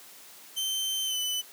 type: tone with pitch glide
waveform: sawtooth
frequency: 3098 to 3003 Hz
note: G7 to F#7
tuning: -21 to +25 cents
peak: -25 dBFS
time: 0.56-1.42 s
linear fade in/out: 20 ms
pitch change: -54 cents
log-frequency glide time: 1.04-1.18 s
effects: white hiss -50 dBFS RMS until 1.52 s + high-pass 200 Hz 12 dB/octave